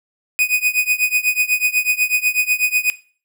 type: tone with tremolo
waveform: 45% pulse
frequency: 2489 Hz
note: D#7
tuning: in tune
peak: -11 dBFS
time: 0.39-2.9 s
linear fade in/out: 0 ms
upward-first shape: triangle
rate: 8.1 Hz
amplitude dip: 90%
effects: noise-tail reverb RT60 0.4 s tail -17 dB re dry